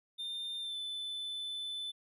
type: tone with pitch glide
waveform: triangle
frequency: 3610 to 3513 Hz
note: A7 to A7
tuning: +44 to -3 cents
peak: -36 dBFS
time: 0.18-1.92 s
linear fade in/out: 20 ms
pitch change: -47 cents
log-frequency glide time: 0.59-0.77 s
effects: none